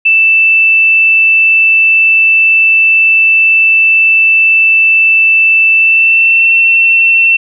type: tone with pitch glide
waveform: sine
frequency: 2651 to 2694 Hz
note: E7 to E7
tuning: +9 to +37 cents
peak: -4 dBFS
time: 0.05-7.37 s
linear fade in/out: 10 ms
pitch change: +28 cents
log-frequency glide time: 5.73-6.54 s
effects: none